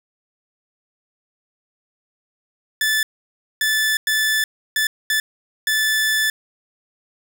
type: tone bursts at uneven times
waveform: sawtooth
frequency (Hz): 1747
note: A6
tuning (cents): -13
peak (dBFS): -13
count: 6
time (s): 2.81-3.03 / 3.61-3.97 / 4.07-4.44 / 4.76-4.87 / 5.1-5.2 / 5.67-6.3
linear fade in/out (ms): 2
effects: none